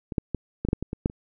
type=clicks; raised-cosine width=3 ms; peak=-19 / -10 / -13 / -14 / -11 / -8 / -16 / -17 / -8 / -26 dBFS; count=10; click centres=0.122 / 0.182 / 0.347 / 0.65 / 0.687 / 0.731 / 0.826 / 0.931 / 1.059 / 1.099 s; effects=none